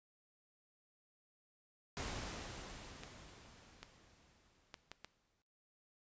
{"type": "noise with exponential decay", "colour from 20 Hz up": "pink", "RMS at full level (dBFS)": -42, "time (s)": [1.97, 5.42], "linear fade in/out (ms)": 0, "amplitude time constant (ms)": 750}
{"type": "clicks", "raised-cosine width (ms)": 0.2, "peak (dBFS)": -30, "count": 5, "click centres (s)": [3.035, 3.83, 4.742, 4.916, 5.046]}
{"effects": ["noise-tail reverb RT60 0.6 s tail -20 dB re dry", "resampled to 16000 Hz"]}